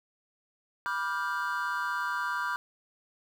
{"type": "chord", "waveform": "triangle", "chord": "G dominant seventh", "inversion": "first", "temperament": "just", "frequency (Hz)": [980, 1176, 1411.2, 1568], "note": ["B5", "D6", "F6", "G6"], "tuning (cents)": [-14, 2, 18, 0], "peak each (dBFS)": -33, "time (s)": [0.86, 2.56], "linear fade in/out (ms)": 0, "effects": ["9-bit"]}